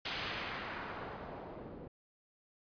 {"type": "noise with low-pass filter sweep", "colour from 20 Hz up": "white", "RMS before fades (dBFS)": -43, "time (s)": [0.05, 1.88], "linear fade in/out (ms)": 5, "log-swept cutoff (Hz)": [3800, 380], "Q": 1, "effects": ["resampled to 11025 Hz"]}